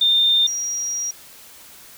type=tone pair in turn; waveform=sine; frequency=3616 / 5715 Hz; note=A7 / F8; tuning=+47 / +39 cents; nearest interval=minor sixth; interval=792 cents; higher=second; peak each=-13 / -22 dBFS; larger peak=first; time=0.01-0.47 / 0.47-1.11 s; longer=second; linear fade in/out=5 ms; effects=white hiss -44 dBFS RMS until 1.97 s